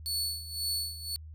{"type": "tone with tremolo", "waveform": "sawtooth", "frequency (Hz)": 4435, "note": "C#8", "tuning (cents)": 0, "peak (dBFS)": -26, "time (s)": [0.06, 1.16], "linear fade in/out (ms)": 0, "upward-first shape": "sine", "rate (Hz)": 1.9, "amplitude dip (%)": 80, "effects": ["added 78 Hz sine -43 dBFS peak until 1.34 s"]}